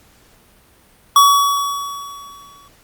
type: tone with exponential decay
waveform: square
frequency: 1131 Hz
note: C#6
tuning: 34 cents sharp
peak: -6 dBFS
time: 1.16-2.68 s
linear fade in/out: 2 ms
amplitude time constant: 330 ms
effects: pink hiss -51 dBFS RMS until 2.83 s + Opus 48 kbps